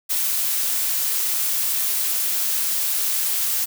blue noise, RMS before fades -22 dBFS, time 0.09-3.66 s, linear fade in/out 20 ms, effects none

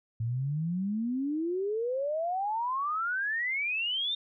sine exponential sweep, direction up, 110 to 3672 Hz, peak -28 dBFS, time 0.2-4.15 s, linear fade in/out 5 ms, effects none

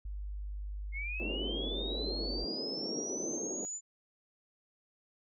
sine tone, 50.1 Hz, G1, 38 cents sharp, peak -37 dBFS, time 0.05-2.45 s, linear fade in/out 5 ms
sine linear sweep, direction up, 2118 to 7090 Hz, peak -37 dBFS, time 0.92-3.81 s, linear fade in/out 50 ms
white band-pass noise, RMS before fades -40 dBFS, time 1.2-3.65 s, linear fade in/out 0 ms, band 230 to 460 Hz, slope 24 dB/octave
effects none

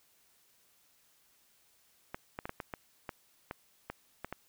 clicks, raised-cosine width 0.5 ms, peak -23 dBFS, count 11, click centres 2.145 / 2.389 / 2.455 / 2.494 / 2.602 / 2.738 / 3.092 / 3.511 / 3.9 / 4.246 / 4.326 s, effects white hiss -68 dBFS RMS until 4.48 s

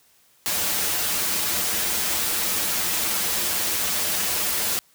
white noise with comb filter, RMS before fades -24 dBFS, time 0.46-4.79 s, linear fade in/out 0 ms, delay 7.5 ms, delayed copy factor -0.7, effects white hiss -59 dBFS RMS until 4.94 s + high-pass 60 Hz 12 dB/octave

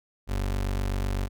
30% pulse tone, 47.93 Hz, G1, 38 cents flat, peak -23 dBFS, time 0.27-1.29 s, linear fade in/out 50 ms, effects none

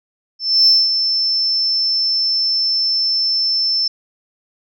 sine tone with ADSR envelope, 5310 Hz, E8, 12 cents sharp, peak -6 dBFS, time 0.39-3.88 s, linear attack 280 ms, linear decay 210 ms, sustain -8 dB, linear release 5 ms, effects tanh soft clip ceiling -3 dBFS

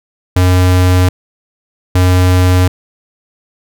square tone pair in turn, 91.1 / 91.1 Hz, F#2 / F#2, -26 / -26 cents, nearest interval unison, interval 0 cents, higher neither, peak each -7 dBFS, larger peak neither, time 0.36-1.09 / 1.95-2.68 s, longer neither, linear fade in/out 5 ms, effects none

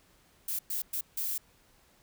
violet noise bursts at uneven times, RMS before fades -33 dBFS, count 4, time 0.48-0.59 / 0.7-0.82 / 0.93-1.01 / 1.17-1.38 s, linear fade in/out 5 ms, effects pink hiss -64 dBFS RMS until 2.02 s

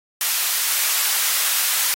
white high-pass noise, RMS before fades -20 dBFS, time 0.21-1.94 s, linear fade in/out 0 ms, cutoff 1100 Hz, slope 12 dB/octave, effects AAC 48 kbps

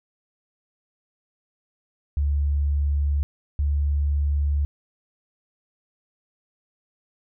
sine tone pair in turn, 71.9 / 72.19 Hz, D2 / D2, -36 / -29 cents, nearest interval unison, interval 7 cents, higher second, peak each -19 dBFS, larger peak neither, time 2.17-3.23 / 3.59-4.65 s, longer neither, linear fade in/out 0 ms, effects none

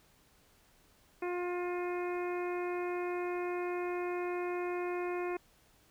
harmonic tone, 355 Hz, F4, 28 cents sharp, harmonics 1 / 2 / 3 / 4 / 5 / 6 / 7, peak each -34 / -42 / -44 / -49 / -50 / -49 / -48 dBFS, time 1.22-5.37 s, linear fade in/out 5 ms, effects pink hiss -66 dBFS RMS until 5.9 s

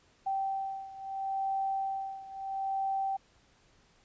sine beating tone pair, 777 / 777.75 Hz, G5 / G5, -16 / -14 cents, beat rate 0.75 Hz, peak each -33 / -36 dBFS, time 0.26-3.17 s, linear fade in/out 10 ms, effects pink hiss -65 dBFS RMS until 4.04 s + resampled to 16000 Hz

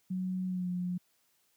sine tone with pitch glide, 185 to 179.11 Hz, F#3 to F3, 0 to +44 cents, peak -31 dBFS, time 0.1-0.98 s, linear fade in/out 10 ms, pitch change -56 cents, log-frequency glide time 0.47-0.69 s, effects white hiss -72 dBFS RMS until 1.56 s + high-pass 60 Hz 12 dB/octave

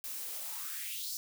blue noise with high-pass filter sweep, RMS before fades -40 dBFS, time 0.04-1.17 s, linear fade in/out 0 ms, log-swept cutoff 210 to 5400 Hz, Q 3.6, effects none

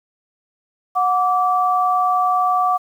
sine tone pair together, 731.4 / 1161 Hz, F#5 / D6, -20 / -20 cents, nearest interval minor sixth, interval 800 cents, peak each -17 dBFS, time 0.95-2.78 s, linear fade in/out 20 ms, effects 8-bit

